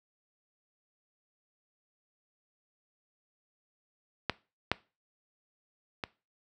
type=clicks; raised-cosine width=0.3 ms; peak=-11 / -9 / -17 dBFS; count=3; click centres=4.297 / 4.716 / 6.038 s; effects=noise-tail reverb RT60 0.3 s tail -20 dB re dry + high-pass 60 Hz 12 dB/octave